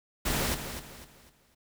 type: noise with echo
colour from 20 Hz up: pink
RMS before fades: -29 dBFS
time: 0.25-0.55 s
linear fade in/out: 10 ms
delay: 250 ms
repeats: 4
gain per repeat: -9 dB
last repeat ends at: 1.55 s
effects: none